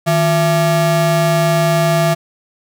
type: ring-modulated tone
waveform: square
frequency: 256.1 Hz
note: C4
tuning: 37 cents flat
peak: -9 dBFS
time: 0.06-2.15 s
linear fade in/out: 20 ms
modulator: 414 Hz
effects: none